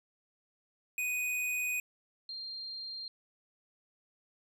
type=tone pair in turn; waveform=square / sine; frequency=2489 / 4190 Hz; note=D#7 / C8; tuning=0 / +2 cents; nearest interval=major sixth; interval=902 cents; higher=second; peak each=-32 / -39 dBFS; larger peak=first; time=0.98-1.8 / 2.29-3.08 s; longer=first; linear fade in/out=2 ms; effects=none